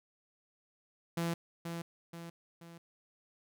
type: tone with echo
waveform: sawtooth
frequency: 168.6 Hz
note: E3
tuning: 39 cents sharp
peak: -28 dBFS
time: 1.17-1.34 s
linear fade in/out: 5 ms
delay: 480 ms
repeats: 3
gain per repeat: -6 dB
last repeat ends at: 2.78 s
effects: none